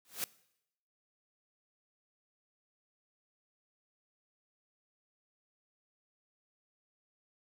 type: noise with exponential growth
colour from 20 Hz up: white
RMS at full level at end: -32 dBFS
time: 0.05-0.24 s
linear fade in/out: 0 ms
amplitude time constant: 41 ms
effects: noise-tail reverb RT60 0.8 s tail -21 dB re dry + high-pass 100 Hz 12 dB/octave